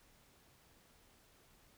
silence, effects pink hiss -67 dBFS RMS until 1.77 s

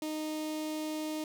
sawtooth tone with notch filter, 309 Hz, D#4, 12 cents flat, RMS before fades -36 dBFS, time 0.02-1.24 s, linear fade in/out 2 ms, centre 1500 Hz, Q 1.1, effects none

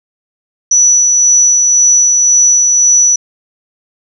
sine tone with tremolo, 5920 Hz, F#8, in tune, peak -4 dBFS, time 0.71-3.16 s, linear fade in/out 5 ms, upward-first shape sine, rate 1.9 Hz, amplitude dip 25%, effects none

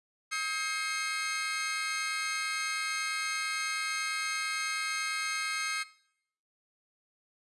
sawtooth tone cluster, 1275 / 1601 / 2124 / 2213 Hz, D#6 / G6 / C7 / C#7, +42 / +36 / +25 / -3 cents, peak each -32 / -35 / -31 / -38 dBFS, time 0.31-5.84 s, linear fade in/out 20 ms, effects noise-tail reverb RT60 0.7 s tail -19 dB re dry + resampled to 24000 Hz

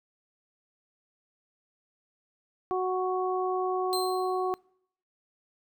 harmonic tone, 370 Hz, F#4, in tune, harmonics 1 / 2 / 3, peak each -28 / -31 / -33 dBFS, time 2.71-4.54 s, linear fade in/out 0 ms
sawtooth tone with exponential decay, 4122 Hz, C8, 27 cents flat, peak -26 dBFS, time 3.93-4.58 s, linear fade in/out 0 ms, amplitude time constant 140 ms
effects noise-tail reverb RT60 0.7 s tail -26 dB re dry

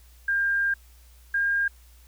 sine tone pair in turn, 1601 / 1612.1 Hz, G6 / G6, +36 / +48 cents, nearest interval unison, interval 12 cents, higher second, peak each -21 / -21 dBFS, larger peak neither, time 0.28-0.74 / 1.34-1.68 s, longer first, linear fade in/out 5 ms, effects added 60 Hz sine -50 dBFS peak until 2.07 s + white hiss -59 dBFS RMS until 2.07 s

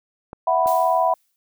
clicks, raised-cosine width 1 ms, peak -20 dBFS, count 2, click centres 0.331 / 0.66 s
sine chord, E suspended second, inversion none, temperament equal, 659.3 / 740 / 987.8 Hz, E5 / F#5 / B5, 0 / 0 / 0 cents, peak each -20 dBFS, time 0.47-1.14 s, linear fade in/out 5 ms
blue noise with exponential decay, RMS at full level -33 dBFS, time 0.67-1.36 s, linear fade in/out 0 ms, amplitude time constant 150 ms
effects none

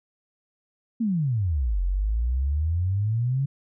sine exponential two-way sweep, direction down then up, 239.3 to 43.65 to 141 Hz, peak -21 dBFS, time 1-3.46 s, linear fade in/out 10 ms, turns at 1.82 s, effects none

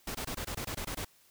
pink noise bursts, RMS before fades -37 dBFS, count 10, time 0.07-1.048 s, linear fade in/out 5 ms, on 78 ms, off 22 ms, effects white hiss -64 dBFS RMS until 1.3 s

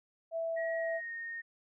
sine tone, 659.3 Hz, E5, in tune, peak -32 dBFS, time 0.31-1.01 s, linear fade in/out 50 ms
sine tone with pitch glide, 1904 to 1846.6 Hz, A#6 to A#6, +36 to -17 cents, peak -38 dBFS, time 0.56-1.42 s, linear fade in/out 20 ms, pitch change -53 cents, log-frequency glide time 0.77-1.14 s
effects none

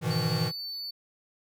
square chord, E major seventh, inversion first, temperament equal with one note detuned, 103.83 / 123.47 / 155.56 / 167.6 Hz, G#2 / B2 / D#3 / E3, 0 / 0 / 0 / +29 cents, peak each -36 / -33 / -31 / -31 dBFS, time 0.01-0.52 s, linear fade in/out 50 ms
triangle tone, 4502 Hz, C#8, 26 cents sharp, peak -33 dBFS, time 0.1-0.91 s, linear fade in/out 10 ms
effects none

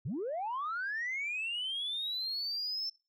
sine linear sweep, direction up, 98 to 5350 Hz, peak -32 dBFS, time 0.05-2.9 s, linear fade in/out 10 ms, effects noise-tail reverb RT60 0.3 s tail -24 dB re dry + tanh soft clip ceiling -30 dBFS

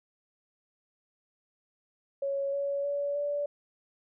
sine tone with pitch steps, 554.4 / 562.5 / 570.6 / 578.9 Hz, C#5 / C#5 / C#5 / D5, 0 / +25 / +50 / -25 cents, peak -28 dBFS, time 2.22-3.46 s, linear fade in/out 5 ms, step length 310 ms, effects none

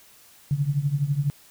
sine tone with tremolo, 142.9 Hz, D3, 47 cents flat, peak -17 dBFS, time 0.51-1.3 s, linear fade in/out 0 ms, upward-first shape triangle, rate 12 Hz, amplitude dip 90%, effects white hiss -53 dBFS RMS until 1.5 s

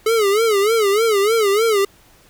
square tone with vibrato, 425.4 Hz, G#4, 42 cents sharp, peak -14 dBFS, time 0.06-1.85 s, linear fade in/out 5 ms, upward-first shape sine, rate 3.3 Hz, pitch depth 140 cents each way, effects pink hiss -51 dBFS RMS until 2.29 s

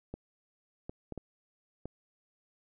clicks, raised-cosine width 2 ms, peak -26 dBFS, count 5, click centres 0.14 / 0.895 / 1.123 / 1.177 / 1.856 s, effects none

